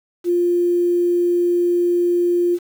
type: tone with quantisation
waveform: sine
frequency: 350 Hz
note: F4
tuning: 4 cents sharp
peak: -14 dBFS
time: 0.24-2.59 s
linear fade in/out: 50 ms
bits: 7
effects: none